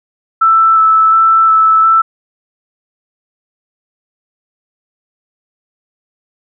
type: tone with vibrato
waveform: sine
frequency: 1318.5 Hz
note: E6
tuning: in tune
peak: -5 dBFS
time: 0.41-2.02 s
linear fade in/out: 10 ms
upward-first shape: square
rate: 1.4 Hz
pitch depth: 10 cents each way
effects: none